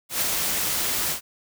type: noise with ADSR envelope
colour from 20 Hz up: white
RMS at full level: -22 dBFS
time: 0.09-1.21 s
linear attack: 130 ms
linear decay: 6 ms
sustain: -3 dB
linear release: 100 ms
effects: none